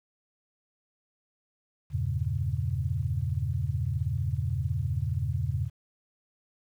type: chord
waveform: sine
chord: E diminished seventh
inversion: none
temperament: equal with one note detuned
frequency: 82.41 / 98 / 116.88 / 138.59 Hz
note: E2 / G2 / Bb2 / Db3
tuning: 0 / 0 / +5 / 0 cents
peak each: -32 dBFS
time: 1.9-5.7 s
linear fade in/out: 50 ms
effects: 10-bit